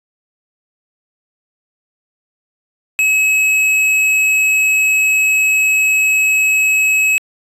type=tone with hard clipping; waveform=sine; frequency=2568 Hz; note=E7; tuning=46 cents flat; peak=-12 dBFS; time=2.99-7.18 s; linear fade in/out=0 ms; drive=9 dB; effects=resampled to 32000 Hz